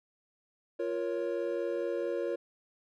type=chord; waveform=triangle; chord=Bb minor; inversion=second; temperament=equal with one note detuned; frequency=349.2 / 469.9 / 554.4 Hz; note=F4 / Bb4 / Db5; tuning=0 / +14 / 0 cents; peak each=-33 dBFS; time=0.79-2.36 s; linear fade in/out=10 ms; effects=none